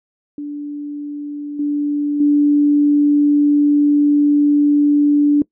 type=tone with level steps; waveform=sine; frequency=291.6 Hz; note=D4; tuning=12 cents flat; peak=-23 / -15 / -9 dBFS; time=0.38-5.42 s; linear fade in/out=2 ms; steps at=1.59 / 2.2 s; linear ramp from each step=5 ms; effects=noise-tail reverb RT60 0.1 s tail -22 dB re dry